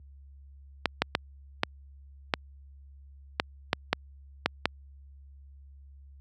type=clicks; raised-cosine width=0.3 ms; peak=-6 dBFS; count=10; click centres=0.857 / 1.02 / 1.151 / 1.634 / 2.338 / 3.399 / 3.731 / 3.93 / 4.46 / 4.656 s; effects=added 69 Hz sine -41 dBFS peak until 6.2 s + high-pass 100 Hz 12 dB/octave